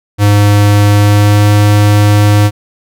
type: tone with pitch glide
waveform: square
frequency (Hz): 102.8 to 103.69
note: G#2 to G#2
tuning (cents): -17 to -2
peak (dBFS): -5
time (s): 0.18-2.51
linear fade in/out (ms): 50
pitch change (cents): +15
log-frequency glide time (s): 0.9-1.51
effects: none